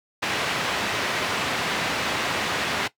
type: low-pass noise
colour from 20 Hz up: white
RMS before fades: -26 dBFS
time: 0.22-2.88 s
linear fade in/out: 10 ms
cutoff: 2700 Hz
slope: 12 dB/octave
effects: noise-tail reverb RT60 0.1 s tail -17 dB re dry + high-pass 100 Hz 12 dB/octave